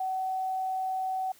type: tone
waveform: sine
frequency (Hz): 755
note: F#5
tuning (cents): +35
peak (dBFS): -28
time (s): 0-1.32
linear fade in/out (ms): 5
effects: white hiss -58 dBFS RMS until 1.39 s